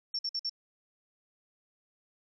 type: tone bursts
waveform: sine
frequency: 5450 Hz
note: F8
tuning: 43 cents flat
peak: -30 dBFS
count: 4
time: 0.14-0.496 s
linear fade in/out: 5 ms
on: 50 ms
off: 52 ms
effects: none